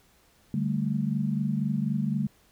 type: chord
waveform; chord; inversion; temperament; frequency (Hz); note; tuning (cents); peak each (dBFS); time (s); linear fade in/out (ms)
sine; D suspended fourth; none; equal; 146.83 / 196 / 220; D3 / G3 / A3; 0 / 0 / 0; -29; 0.54-2.27; 2
effects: pink hiss -62 dBFS RMS until 2.51 s